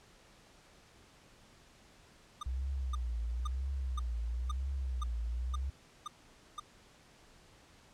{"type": "tone bursts", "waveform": "square", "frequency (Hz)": 1212, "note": "D#6", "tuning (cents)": -46, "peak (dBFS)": -38, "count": 9, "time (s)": [2.41, 6.599], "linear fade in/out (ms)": 5, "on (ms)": 21, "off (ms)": 500}
{"type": "tone with vibrato", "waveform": "sine", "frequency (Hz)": 62.3, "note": "B1", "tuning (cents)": 16, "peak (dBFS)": -33, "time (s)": [2.46, 5.7], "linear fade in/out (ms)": 5, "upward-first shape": "triangle", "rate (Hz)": 1, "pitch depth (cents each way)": 170}
{"effects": ["pink hiss -61 dBFS RMS until 7.93 s", "low-pass 8000 Hz 12 dB/octave"]}